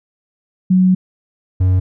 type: tone pair in turn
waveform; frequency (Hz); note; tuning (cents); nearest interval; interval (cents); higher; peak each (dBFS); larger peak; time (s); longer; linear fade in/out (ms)
sine / triangle; 185 / 92.5; F#3 / F#2; 0 / 0; octave; 1200; first; -8; neither; 0.7-0.95 / 1.6-1.8; first; 10
effects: none